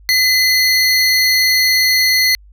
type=tone pair together; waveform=square; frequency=2028 / 4323 Hz; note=B6 / C#8; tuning=+45 / -44 cents; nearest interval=octave + minor second; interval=1311 cents; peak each=-14 / -14 dBFS; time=0.09-2.35 s; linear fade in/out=0 ms; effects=added 50 Hz sine -40 dBFS peak until 2.52 s